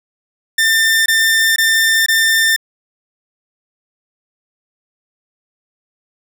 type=tone bursts; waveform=sawtooth; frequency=1795 Hz; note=A6; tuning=34 cents sharp; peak=-7 dBFS; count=4; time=0.58-2.563 s; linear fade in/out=5 ms; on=480 ms; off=21 ms; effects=none